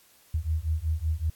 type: beating tone pair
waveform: sine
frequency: 76.7 / 82 Hz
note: D#2 / E2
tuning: -24 / -9 cents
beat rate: 5.3 Hz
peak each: -28 dBFS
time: 0.34-1.3 s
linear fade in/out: 5 ms
effects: white hiss -59 dBFS RMS until 1.35 s + AAC 64 kbps